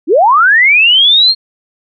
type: linear sweep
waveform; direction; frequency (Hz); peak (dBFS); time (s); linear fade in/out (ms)
sine; up; 265.3 to 4300; -4; 0.07-1.35; 50
effects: none

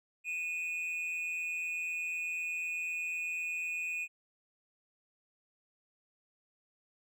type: tone pair together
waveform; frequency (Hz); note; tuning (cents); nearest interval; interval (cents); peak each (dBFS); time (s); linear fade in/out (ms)
triangle; 2474 / 2642; D#7 / E7; -10 / +3; minor second; 113; -33 / -40; 0.24-4.08; 50
effects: none

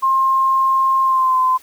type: tone with pitch glide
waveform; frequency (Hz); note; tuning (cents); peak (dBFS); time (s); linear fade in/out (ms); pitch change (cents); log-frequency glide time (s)
sine; 1063 to 1028.6; C6 to C6; +27 to -30; -12; 0.02-1.58; 20; -57; 1.02-1.39
effects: white hiss -47 dBFS RMS until 1.62 s

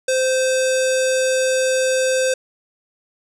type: tone with low-pass filter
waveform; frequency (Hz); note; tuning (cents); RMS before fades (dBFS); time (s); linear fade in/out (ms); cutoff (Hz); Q
square; 519; C5; -14; -18; 0.08-2.34; 5; 8000; 2.7
effects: none

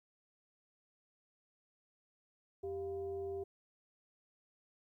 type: tone with frequency modulation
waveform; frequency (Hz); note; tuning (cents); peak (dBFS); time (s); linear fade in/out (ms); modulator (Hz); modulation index
sine; 392; G4; 0; -38; 2.63-3.44; 10; 305; 0.46
effects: 13-bit

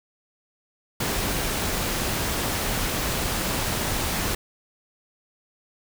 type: noise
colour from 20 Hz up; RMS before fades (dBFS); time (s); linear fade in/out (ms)
pink; -26; 1-4.35; 5
effects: none

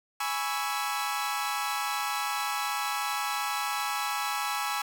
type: chord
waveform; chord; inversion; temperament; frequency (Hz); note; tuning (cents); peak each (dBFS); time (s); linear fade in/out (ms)
sawtooth; C# minor seventh; second; equal with one note detuned; 830.6 / 987.8 / 1117.7 / 1318.5; G#5 / B5 / C#6 / E6; 0 / 0 / +14 / 0; -29 / -33 / -32 / -30; 0.2-4.82; 5
effects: none

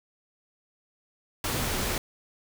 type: noise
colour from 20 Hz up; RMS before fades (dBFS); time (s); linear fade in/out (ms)
pink; -29; 1.44-1.98; 2
effects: none

